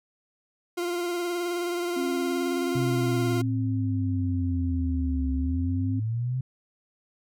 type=tone with vibrato; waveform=40% pulse; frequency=349.2 Hz; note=F4; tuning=in tune; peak=-26 dBFS; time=0.77-3.42 s; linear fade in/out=10 ms; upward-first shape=sine; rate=19 Hz; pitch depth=28 cents each way
type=tone with pitch glide; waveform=sine; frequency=268.4 to 261.7 Hz; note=C4 to C4; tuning=+44 to 0 cents; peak=-28 dBFS; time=1.96-6 s; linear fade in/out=10 ms; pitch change=-44 cents; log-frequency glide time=2.57-3.97 s
type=linear two-way sweep; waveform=sine; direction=down then up; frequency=130.81 to 69.3 to 130.81 Hz; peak=-25 dBFS; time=2.75-6.41 s; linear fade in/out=5 ms; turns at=5.33 s
effects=none